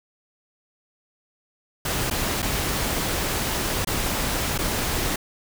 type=noise with dropouts; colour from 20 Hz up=pink; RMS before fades=-25 dBFS; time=1.85-5.16 s; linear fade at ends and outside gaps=5 ms; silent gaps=2.101-2.109 / 2.421-2.426 / 3.848-3.871 / 4.579-4.587 s; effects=none